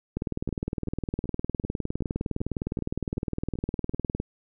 two click trains, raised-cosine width 3 ms, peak -24 / -15 dBFS, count 10 / 80, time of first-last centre 0.49-3.938 / 0.17-4.201 s, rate 2.61 / 19.6 Hz, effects none

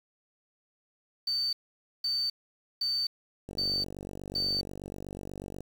sine tone bursts, 4566 Hz, D8, 50 cents flat, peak -27 dBFS, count 5, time 1.27-4.61 s, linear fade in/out 5 ms, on 260 ms, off 510 ms
click train, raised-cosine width 2 ms, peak -27 dBFS, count 103, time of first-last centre 3.49-5.606 s, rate 48.2 Hz
effects 8-bit

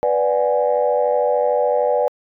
sine chord, G# half-diminished seventh, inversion first, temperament equal, 493.9 / 587.3 / 740 / 830.6 Hz, B4 / D5 / F#5 / G#5, 0 / 0 / 0 / 0 cents, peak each -18 / -18 / -24 / -23 dBFS, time 0.03-2.08 s, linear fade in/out 0 ms, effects tanh soft clip ceiling -5 dBFS

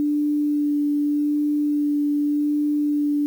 sine tone with vibrato, 293.7 Hz, D4, in tune, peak -18 dBFS, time 0-3.26 s, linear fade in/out 0 ms, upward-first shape sine, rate 0.85 Hz, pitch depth 11 cents each way, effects 8-bit

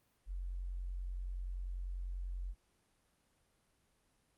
sine tone, 45.16 Hz, F#1, 41 cents flat, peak -38 dBFS, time 0.26-2.55 s, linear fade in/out 50 ms, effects pink hiss -75 dBFS RMS until 4.37 s + Opus 32 kbps

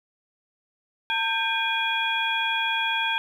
sine tone cluster, 904 / 1583 / 2435 / 3329 Hz, A5 / G6 / D#7 / G#7, +47 / +17 / -38 / +3 cents, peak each -28 dBFS, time 1.1-3.18 s, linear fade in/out 0 ms, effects 9-bit

